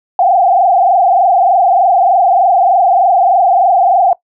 sine tone with frequency modulation, 740 Hz, F#5, in tune, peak -6 dBFS, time 0.19-4.13 s, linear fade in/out 2 ms, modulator 23.3 Hz, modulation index 2.4, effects noise-tail reverb RT60 0.1 s tail -19 dB re dry

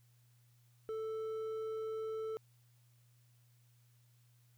sine tone with hard clipping, 440.4 Hz, A4, 2 cents sharp, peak -39 dBFS, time 0.89-2.37 s, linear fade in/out 0 ms, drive 5 dB, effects added 120 Hz sine -65 dBFS peak until 4.57 s + white hiss -75 dBFS RMS until 4.57 s

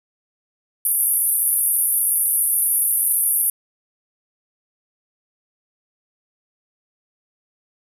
pink band-pass noise, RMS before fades -19 dBFS, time 0.85-3.5 s, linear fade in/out 2 ms, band 9600 to 13000 Hz, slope 96 dB/octave, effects none

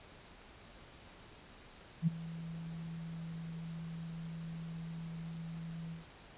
sine tone with ADSR envelope, 164.81 Hz, E3, in tune, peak -24 dBFS, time 2.02-6.06 s, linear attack 53 ms, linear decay 15 ms, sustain -17 dB, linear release 140 ms, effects pink hiss -56 dBFS RMS until 6.37 s + resampled to 8000 Hz

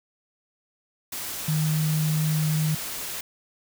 sine tone in noise, 154.9 Hz, D#3, 7 cents flat, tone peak -21 dBFS, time 1.48-2.75 s, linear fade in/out 5 ms, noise white, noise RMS -33 dBFS, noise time 1.12-3.21 s, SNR +9 dB, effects none

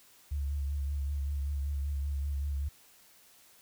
sine tone with vibrato, 70.8 Hz, C#2, 37 cents sharp, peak -30 dBFS, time 0.31-2.69 s, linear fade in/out 10 ms, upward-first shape triangle, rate 5.2 Hz, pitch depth 50 cents each way, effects white hiss -60 dBFS RMS until 3.61 s

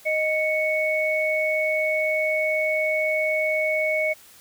sine tone pair together, 622.3 / 2218 Hz, D#5 / C#7, 0 / 0 cents, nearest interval octave + minor seventh, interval 2200 cents, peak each -23 dBFS, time 0.05-4.14 s, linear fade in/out 20 ms, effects white hiss -50 dBFS RMS until 4.4 s

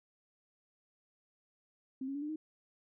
sine tone with pitch steps, 263.3 / 274.6 / 286.5 / 298.8 / 311.7 Hz, C4 / C#4 / D4 / D4 / D#4, +11 / -16 / -43 / +30 / +3 cents, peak -36 dBFS, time 2.01-2.36 s, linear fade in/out 5 ms, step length 70 ms, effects none

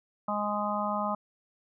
harmonic tone, 207.7 Hz, G#3, in tune, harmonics 1 / 3 / 4 / 5 / 6, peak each -34 / -34 / -34 / -34 / -34 dBFS, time 0.28-1.15 s, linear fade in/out 5 ms, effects none

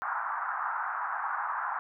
white band-pass noise, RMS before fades -33 dBFS, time 0.02-1.79 s, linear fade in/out 0 ms, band 810 to 1500 Hz, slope 48 dB/octave, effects none

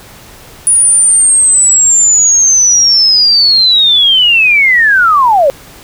sine linear sweep, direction down, 9770 to 523.3 Hz, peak -4 dBFS, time 0.67-5.5 s, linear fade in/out 0 ms, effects pink hiss -35 dBFS RMS until 5.83 s

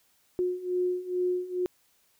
sine beating tone pair, 360 / 362.3 Hz, F#4 / F#4, -47 / -36 cents, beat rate 2.3 Hz, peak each -31 / -28 dBFS, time 0.39-1.66 s, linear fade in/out 0 ms, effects white hiss -67 dBFS RMS until 2.19 s

